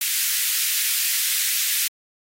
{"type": "high-pass noise", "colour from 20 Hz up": "white", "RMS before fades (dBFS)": -22, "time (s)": [0.01, 1.88], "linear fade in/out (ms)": 5, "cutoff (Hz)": 1800, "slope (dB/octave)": 24, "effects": ["AAC 48 kbps"]}